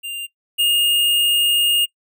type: tone pair in turn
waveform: square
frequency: 2794 / 2838 Hz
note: F7 / F7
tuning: 0 / +27 cents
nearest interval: unison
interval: 27 cents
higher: second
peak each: -26 / -15 dBFS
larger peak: second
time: 0.03-0.27 / 0.58-1.86 s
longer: second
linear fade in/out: 20 ms
effects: noise-tail reverb RT60 0.1 s tail -20 dB re dry

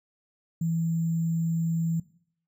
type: tone with sample-and-hold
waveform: sine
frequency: 164.81 Hz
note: E3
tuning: in tune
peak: -24 dBFS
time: 0.61-2 s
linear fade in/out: 5 ms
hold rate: 7350 Hz
effects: noise-tail reverb RT60 0.6 s tail -19 dB re dry

